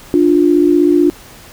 sine tone pair together, 295.6 / 351.5 Hz, D4 / F4, +11 / +11 cents, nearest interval minor third, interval 300 cents, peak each -10 dBFS, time 0.14-1.1 s, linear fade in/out 0 ms, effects pink hiss -38 dBFS RMS until 1.52 s

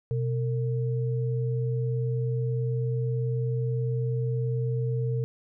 sine tone pair together, 125.88 / 454.6 Hz, B2 / A#4, +33 / -43 cents, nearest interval octave + minor seventh, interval 2224 cents, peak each -25 / -33 dBFS, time 0.11-5.24 s, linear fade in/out 0 ms, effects none

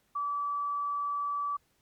sine tone, 1153 Hz, D6, 32 cents flat, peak -29 dBFS, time 0.15-1.57 s, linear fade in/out 10 ms, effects pink hiss -71 dBFS RMS until 1.81 s + MP3 96 kbps

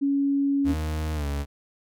sine tone, 279.3 Hz, C#4, 13 cents sharp, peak -20 dBFS, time 0.01-0.74 s, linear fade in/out 20 ms
40% pulse tone with pitch glide, 77.78 to 71.32 Hz, D#2 to C#2, 0 to +50 cents, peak -25 dBFS, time 0.64-1.46 s, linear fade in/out 50 ms, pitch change -150 cents, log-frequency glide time 1.14-1.26 s
effects none

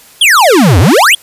square exponential two-way sweep, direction down then up, 3464 to 78.6 to 3464 Hz, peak -4 dBFS, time 0.21-1.15 s, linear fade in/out 5 ms, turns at 0.79 s, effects white hiss -39 dBFS RMS until 1.22 s + resampled to 32000 Hz

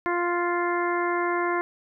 harmonic tone, 349.2 Hz, F4, in tune, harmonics 1 / 2 / 3 / 4 / 5 / 6, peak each -26 / -31 / -28 / -33 / -33 / -35 dBFS, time 0.06-1.61 s, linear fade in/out 0 ms, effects none

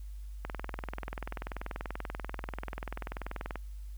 click train, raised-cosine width 0.5 ms, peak -22 dBFS, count 65, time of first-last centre 0.45-3.557 s, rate 20.6 Hz, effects added 50 Hz sine -40 dBFS peak until 3.97 s + white hiss -66 dBFS RMS until 3.97 s

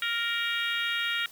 harmonic tone with a mistuned harmonic, 466.2 Hz, A#4, in tune, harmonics 3 / 4 / 5 / 6 / 7 / 8, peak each -32 / -33 / -34 / -35 / -35 / -36 dBFS, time 0.02-1.26 s, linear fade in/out 2 ms, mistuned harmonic 6, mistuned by +23 cents, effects white hiss -51 dBFS RMS until 1.31 s

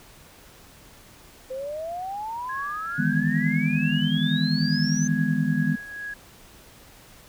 sine exponential sweep, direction up, 511 to 6290 Hz, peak -29 dBFS, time 1.5-5.08 s, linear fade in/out 10 ms
sine tone with tremolo, 1661.2 Hz, G#6, in tune, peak -30 dBFS, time 2.49-6.14 s, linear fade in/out 5 ms, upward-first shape triangle, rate 2.3 Hz, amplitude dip 60%
sine chord, E major seventh, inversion third, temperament just, 154.51 / 164.81 / 206 / 247.2 Hz, D#3 / E3 / G#3 / B3, -12 / 0 / -14 / +2 cents, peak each -26 dBFS, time 2.98-5.76 s, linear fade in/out 10 ms
effects pink hiss -50 dBFS RMS until 7.28 s

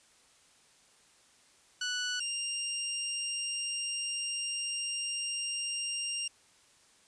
15% pulse tone pair in turn, 1480 / 2794 Hz, F#6 / F7, 0 / 0 cents, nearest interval major seventh, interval 1100 cents, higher second, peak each -25 dBFS, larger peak neither, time 1.81-2.2 / 2.2-6.28 s, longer second, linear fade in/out 5 ms, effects white hiss -63 dBFS RMS until 7.07 s + resampled to 22050 Hz

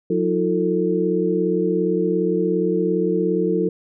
sine tone cluster, 180.7 / 317 / 354.3 / 446.3 Hz, F#3 / D#4 / F4 / A4, -41 / +32 / +25 / +25 cents, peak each -23 / -24 / -23 / -21 dBFS, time 0.1-3.69 s, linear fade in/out 5 ms, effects none

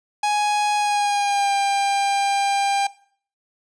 45% pulse tone with pitch glide, 833 to 797.2 Hz, G#5 to G5, +5 to +29 cents, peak -18 dBFS, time 0.23-2.87 s, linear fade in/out 5 ms, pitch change -76 cents, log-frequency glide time 0.76-1.53 s, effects noise-tail reverb RT60 0.5 s tail -19 dB re dry + resampled to 22050 Hz

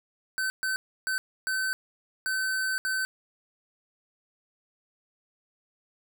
square tone bursts at uneven times, 1531 Hz, G6, 41 cents flat, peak -27 dBFS, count 6, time 0.38-0.5 / 0.63-0.76 / 1.07-1.18 / 1.47-1.73 / 2.26-2.78 / 2.85-3.05 s, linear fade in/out 0 ms, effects none

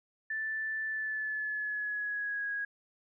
sine tone with pitch glide, 1760 to 1651.7 Hz, A6 to G#6, 0 to -10 cents, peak -32 dBFS, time 0.3-2.65 s, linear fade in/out 5 ms, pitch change -110 cents, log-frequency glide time 0.86-2.47 s, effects none

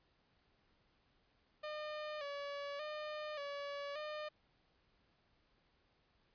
sawtooth tone with vibrato, 587.3 Hz, D5, in tune, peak -38 dBFS, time 1.63-4.29 s, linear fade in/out 10 ms, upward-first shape square, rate 0.86 Hz, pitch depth 56 cents each way, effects pink hiss -75 dBFS RMS until 6.34 s + resampled to 11025 Hz

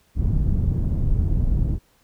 pink low-pass noise, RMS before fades -20 dBFS, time 0.15-1.79 s, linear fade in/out 50 ms, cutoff 140 Hz, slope 12 dB/octave, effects pink hiss -61 dBFS RMS until 2.03 s

